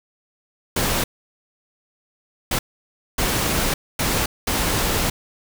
pink noise bursts at uneven times, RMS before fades -21 dBFS, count 5, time 0.76-1.04 / 2.51-2.59 / 3.18-3.74 / 3.99-4.26 / 4.47-5.1 s, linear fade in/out 5 ms, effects none

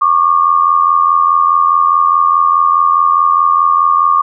sine tone pair together, 1107.2 / 1192 Hz, C#6 / D6, -2 / +25 cents, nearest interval minor second, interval 127 cents, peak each -10 dBFS, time 0.01-4.22 s, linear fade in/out 10 ms, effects none

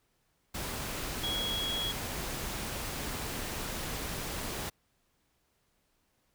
sine tone in noise, 3322 Hz, G#7, in tune, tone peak -32 dBFS, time 1.23-1.92 s, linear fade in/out 10 ms, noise pink, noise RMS -37 dBFS, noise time 0.54-4.7 s, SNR +2 dB, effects pink hiss -74 dBFS RMS until 6.34 s

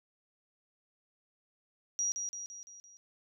sine tone with echo, 5750 Hz, F8, 50 cents sharp, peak -29 dBFS, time 1.99-2.12 s, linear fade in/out 0 ms, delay 170 ms, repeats 5, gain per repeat -5 dB, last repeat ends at 2.97 s, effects none

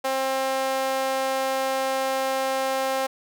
sawtooth tone with high-pass filter, 265.7 Hz, C4, 27 cents sharp, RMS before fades -25 dBFS, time 0.04-3.07 s, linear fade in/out 10 ms, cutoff 620 Hz, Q 2.4, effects none

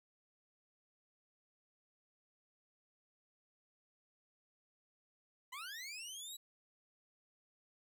20% pulse linear sweep, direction up, 970 to 3951 Hz, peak -40 dBFS, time 5.52-6.37 s, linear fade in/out 10 ms, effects none

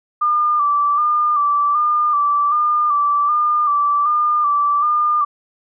sine tone with vibrato, 1185 Hz, D6, 15 cents sharp, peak -13 dBFS, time 0.21-5.25 s, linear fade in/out 10 ms, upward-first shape square, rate 1.3 Hz, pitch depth 33 cents each way, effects none

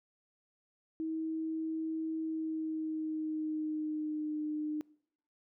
sine tone with pitch glide, 319.8 to 303.6 Hz, D#4 to D#4, +48 to -42 cents, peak -33 dBFS, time 1-4.81 s, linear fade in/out 0 ms, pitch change -90 cents, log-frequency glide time 2.19-4.4 s, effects noise-tail reverb RT60 0.7 s tail -24 dB re dry

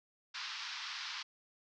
white band-pass noise, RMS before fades -43 dBFS, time 0.34-1.23 s, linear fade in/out 10 ms, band 930 to 5300 Hz, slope 48 dB/octave, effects none

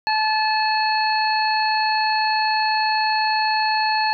harmonic tone, 866 Hz, A5, 28 cents flat, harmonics 1 / 2 / 3 / 5, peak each -19 / -25 / -28 / -25 dBFS, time 0.07-4.13 s, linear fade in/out 0 ms, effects none

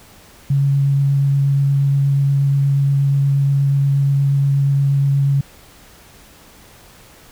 sine tone with vibrato, 139.2 Hz, C#3, 8 cents sharp, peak -12 dBFS, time 0.5-5.41 s, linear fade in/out 5 ms, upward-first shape triangle, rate 8.4 Hz, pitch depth 11 cents each way, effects pink hiss -45 dBFS RMS until 7.31 s

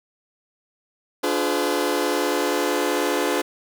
sawtooth chord, D diminished seventh, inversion none, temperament just, 293.7 / 352.4 / 422.9 / 507.5 Hz, D4 / F4 / Ab4 / Cb5, 0 / +16 / +31 / +47 cents, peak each -22 dBFS, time 1.23-3.42 s, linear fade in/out 10 ms, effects 9-bit

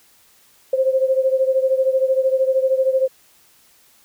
sine beating tone pair, 523 / 536 Hz, C5 / C5, -1 / +42 cents, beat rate 13 Hz, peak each -16 / -20 dBFS, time 0.73-3.08 s, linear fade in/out 5 ms, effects white hiss -54 dBFS RMS until 4.04 s

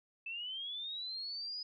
sine linear sweep, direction up, 2619 to 5010 Hz, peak -39 dBFS, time 0.26-1.63 s, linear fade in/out 5 ms, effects none

